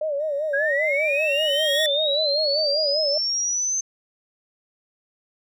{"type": "tone with vibrato", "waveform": "sine", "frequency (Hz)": 593, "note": "D5", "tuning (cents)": 17, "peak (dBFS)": -22, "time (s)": [0.01, 3.18], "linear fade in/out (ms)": 5, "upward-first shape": "sine", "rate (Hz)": 5.1, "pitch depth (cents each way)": 110}
{"type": "tone with exponential growth", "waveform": "sawtooth", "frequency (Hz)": 1864.7, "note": "A#6", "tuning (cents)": 0, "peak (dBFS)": -19, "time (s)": [0.2, 1.86], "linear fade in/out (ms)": 1, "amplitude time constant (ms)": 360}
{"type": "linear sweep", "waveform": "sine", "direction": "up", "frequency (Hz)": [1600, 6272], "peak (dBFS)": -21, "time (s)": [0.53, 3.81], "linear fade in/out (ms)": 10}
{"effects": []}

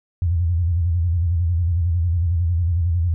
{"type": "tone with vibrato", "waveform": "sine", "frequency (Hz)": 85.5, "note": "F2", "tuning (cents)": -36, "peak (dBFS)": -16, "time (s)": [0.22, 3.14], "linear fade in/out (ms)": 0, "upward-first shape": "square", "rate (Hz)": 11, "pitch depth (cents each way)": 83, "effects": []}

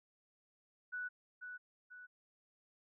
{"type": "tone with echo", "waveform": "sine", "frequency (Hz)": 1480, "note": "F#6", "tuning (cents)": 0, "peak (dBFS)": -39, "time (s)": [0.92, 1.09], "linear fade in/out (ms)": 20, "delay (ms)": 490, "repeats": 2, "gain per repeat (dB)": -6, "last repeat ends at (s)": 2.07, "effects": []}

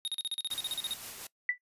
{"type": "tone bursts", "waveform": "square", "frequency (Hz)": 3729, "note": "A#7", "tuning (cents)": 0, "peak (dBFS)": -31, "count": 14, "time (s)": [0.05, 0.935], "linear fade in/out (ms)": 0, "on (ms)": 27, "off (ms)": 39}
{"type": "noise with tremolo", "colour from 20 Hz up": "white", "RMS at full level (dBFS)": -42, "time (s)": [0.5, 1.27], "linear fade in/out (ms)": 5, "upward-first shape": "sine", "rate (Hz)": 5.7, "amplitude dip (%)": 35}
{"type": "tone with exponential decay", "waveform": "sine", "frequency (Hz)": 1975.5, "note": "B6", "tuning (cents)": 0, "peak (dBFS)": -22, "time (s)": [1.49, 1.58], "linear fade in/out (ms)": 2, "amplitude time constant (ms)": 18}
{"effects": ["noise-tail reverb RT60 0.1 s tail -21 dB re dry", "resampled to 32000 Hz"]}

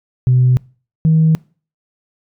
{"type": "tone pair in turn", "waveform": "sine", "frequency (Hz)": [126.4, 159.25], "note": ["B2", "D#3"], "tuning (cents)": [41, 41], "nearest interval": "major third", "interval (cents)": 400, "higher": "second", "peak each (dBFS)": -7, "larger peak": "neither", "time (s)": [[0.27, 0.57], [1.05, 1.35]], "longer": "neither", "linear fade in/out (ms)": 0, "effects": ["noise-tail reverb RT60 0.4 s tail -25 dB re dry", "tanh soft clip ceiling -4 dBFS"]}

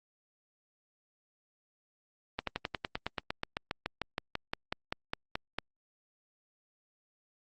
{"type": "slowing click train", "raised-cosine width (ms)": 0.3, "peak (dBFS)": -16, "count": 23, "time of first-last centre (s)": [2.39, 5.586], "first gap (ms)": 83, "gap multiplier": 1.05, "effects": ["Opus 32 kbps"]}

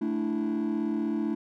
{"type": "chord", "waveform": "triangle", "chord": "A suspended fourth", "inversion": "none", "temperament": "equal", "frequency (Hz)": [220, 293.7, 329.6], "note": ["A3", "D4", "E4"], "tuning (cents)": [0, 0, 0], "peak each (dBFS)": [-27, -28, -28], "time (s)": [0.01, 1.35], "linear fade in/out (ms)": 10, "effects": ["tanh soft clip ceiling -20 dBFS"]}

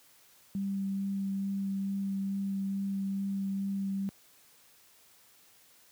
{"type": "tone with vibrato", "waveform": "sine", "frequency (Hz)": 196, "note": "G3", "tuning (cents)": 0, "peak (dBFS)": -30, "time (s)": [0.55, 4.09], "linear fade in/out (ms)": 0, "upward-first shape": "sine", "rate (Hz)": 2.3, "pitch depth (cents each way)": 9, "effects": ["white hiss -61 dBFS RMS until 5.91 s", "high-pass 60 Hz 12 dB/octave"]}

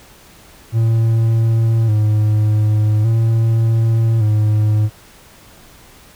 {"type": "tone with vibrato", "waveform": "triangle", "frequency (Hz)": 110, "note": "A2", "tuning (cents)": 0, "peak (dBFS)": -9, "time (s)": [0.72, 4.9], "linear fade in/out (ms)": 50, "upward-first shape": "square", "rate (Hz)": 0.43, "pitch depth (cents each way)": 53, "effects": ["pink hiss -44 dBFS RMS until 6.15 s"]}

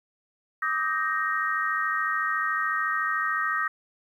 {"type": "chord", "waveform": "sine", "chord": "Eb major seventh", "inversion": "third", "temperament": "equal with one note detuned", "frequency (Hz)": [1174.7, 1268.5, 1568, 1864.7], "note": ["D6", "Eb6", "G6", "Bb6"], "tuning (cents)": [0, 33, 0, 0], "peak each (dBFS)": [-33, -28, -31, -28], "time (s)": [0.62, 3.68], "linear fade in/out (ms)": 5, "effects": ["10-bit"]}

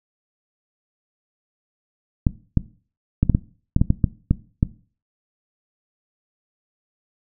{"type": "clicks", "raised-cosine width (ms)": 5, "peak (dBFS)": -3, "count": 11, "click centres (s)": [2.268, 2.573, 3.23, 3.297, 3.349, 3.764, 3.815, 3.904, 4.042, 4.31, 4.629], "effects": ["noise-tail reverb RT60 0.4 s tail -18 dB re dry"]}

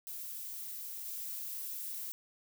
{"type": "noise with level steps", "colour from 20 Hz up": "violet", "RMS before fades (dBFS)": [-43, -41], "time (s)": [0.07, 2.12], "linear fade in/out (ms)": 0, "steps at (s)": 1.05, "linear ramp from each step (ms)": 20, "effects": []}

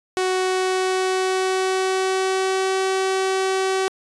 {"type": "tone with pitch glide", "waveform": "sawtooth", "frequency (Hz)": [371.8, 380.9], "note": ["F#4", "G4"], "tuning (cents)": [8, -50], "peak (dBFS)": -15, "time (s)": [0.17, 3.88], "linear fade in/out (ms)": 0, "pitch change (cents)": 42, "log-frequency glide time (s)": [0.29, 2.78], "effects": ["resampled to 22050 Hz"]}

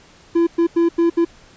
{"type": "tone bursts at uneven times", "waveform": "triangle", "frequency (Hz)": 337.5, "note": "E4", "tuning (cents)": 41, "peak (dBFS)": -10, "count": 5, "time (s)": [[0.35, 0.47], [0.58, 0.67], [0.76, 0.89], [0.98, 1.1], [1.17, 1.25]], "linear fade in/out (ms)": 10, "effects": ["pink hiss -48 dBFS RMS until 1.56 s", "resampled to 16000 Hz"]}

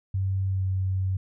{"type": "tone with pitch glide", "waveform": "sine", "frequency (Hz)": [95.9, 94.53], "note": ["G2", "F#2"], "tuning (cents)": [-37, 38], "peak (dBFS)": -23, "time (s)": [0.14, 1.17], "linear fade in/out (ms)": 5, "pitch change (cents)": -25, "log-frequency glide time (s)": [0.48, 0.64], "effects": []}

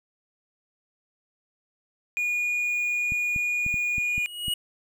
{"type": "tone", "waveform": "triangle", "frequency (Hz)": 2443, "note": "D#7", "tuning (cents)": -32, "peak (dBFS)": -22, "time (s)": [2.17, 4.26], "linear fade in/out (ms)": 0}
{"type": "clicks", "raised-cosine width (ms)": 5, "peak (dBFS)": -23, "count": 7, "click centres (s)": [3.121, 3.362, 3.664, 3.742, 3.982, 4.18, 4.482]}
{"type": "tone with exponential growth", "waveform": "square", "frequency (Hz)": 2900, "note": "F#7", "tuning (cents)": -35, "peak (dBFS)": -23, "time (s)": [3.98, 4.54], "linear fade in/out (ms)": 5, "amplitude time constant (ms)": 120}
{"effects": []}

